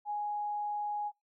sine tone, 831 Hz, G#5, 1 cent sharp, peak -32 dBFS, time 0.05-1.12 s, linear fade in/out 50 ms, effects noise-tail reverb RT60 0.2 s tail -23 dB re dry

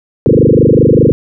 sine tone with frequency modulation, 298 Hz, D4, 25 cents sharp, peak -4 dBFS, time 0.26-1.12 s, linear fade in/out 0 ms, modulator 25.1 Hz, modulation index 8, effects none

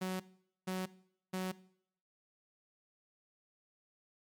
sawtooth tone bursts, 186.1 Hz, F#3, 10 cents sharp, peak -31 dBFS, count 3, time 0.01-1.52 s, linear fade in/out 10 ms, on 190 ms, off 470 ms, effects noise-tail reverb RT60 0.7 s tail -20 dB re dry + MP3 96 kbps

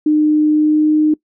sine tone with pitch glide, 304 to 306.3 Hz, D#4 to D#4, -40 to -27 cents, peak -9 dBFS, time 0.06-1.14 s, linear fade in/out 5 ms, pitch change +13 cents, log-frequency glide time 0.51-0.9 s, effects noise-tail reverb RT60 0.1 s tail -22 dB re dry

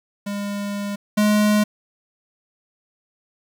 square tone pair in turn, 202.7 / 210 Hz, G#3 / G#3, -42 / +19 cents, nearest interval minor second, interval 61 cents, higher second, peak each -25 / -15 dBFS, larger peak second, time 0.26-0.96 / 1.17-1.64 s, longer first, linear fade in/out 10 ms, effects 8-bit

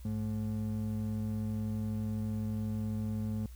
triangle ring-modulated tone, 160 Hz, D#3, 49 cents sharp, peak -27 dBFS, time 0.05-3.46 s, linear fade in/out 2 ms, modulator 56 Hz, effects added 60 Hz sine -45 dBFS peak until 3.55 s + white hiss -62 dBFS RMS until 3.55 s

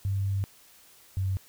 sine tone pair in turn, 98.1 / 95.31 Hz, G2 / G2, +2 / -48 cents, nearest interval unison, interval 50 cents, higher first, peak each -25 dBFS, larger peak neither, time 0.05-0.44 / 1.17-1.37 s, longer first, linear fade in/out 0 ms, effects white hiss -56 dBFS RMS until 1.48 s

